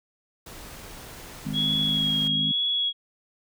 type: noise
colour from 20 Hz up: pink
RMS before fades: -42 dBFS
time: 0.46-2.28 s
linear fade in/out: 5 ms
type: harmonic tone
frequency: 51.91 Hz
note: G#1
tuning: in tune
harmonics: 3 / 4 / 5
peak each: -31 / -32 / -33 dBFS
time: 1.45-2.52 s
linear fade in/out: 10 ms
type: tone with vibrato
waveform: sine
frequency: 3322 Hz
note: G#7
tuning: in tune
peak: -22 dBFS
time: 1.53-2.93 s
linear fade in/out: 50 ms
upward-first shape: sine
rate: 1.1 Hz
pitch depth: 24 cents each way
effects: none